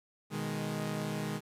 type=chord; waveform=sawtooth; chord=G# minor; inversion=first; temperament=equal; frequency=123.47 / 155.56 / 207.7 Hz; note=B2 / D#3 / G#3; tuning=0 / 0 / 0 cents; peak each=-38 / -33 / -33 dBFS; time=0.3-1.41 s; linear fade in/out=50 ms; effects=resampled to 32000 Hz + 10-bit